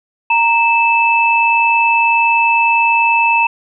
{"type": "tone pair together", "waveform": "sine", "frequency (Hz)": [929.5, 2629], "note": ["A#5", "E7"], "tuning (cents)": [-5, -5], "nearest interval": "octave + tritone", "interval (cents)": 1800, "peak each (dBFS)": -12, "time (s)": [0.3, 3.47], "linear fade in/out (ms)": 5, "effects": []}